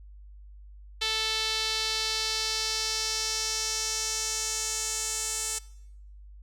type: tone with band-pass filter sweep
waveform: sawtooth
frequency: 440 Hz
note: A4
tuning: in tune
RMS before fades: -30 dBFS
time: 1.01-5.59 s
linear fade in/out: 10 ms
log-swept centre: 3800 to 7700 Hz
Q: 2.5
effects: noise-tail reverb RT60 0.8 s tail -22 dB re dry + added 50 Hz sine -45 dBFS peak until 6.42 s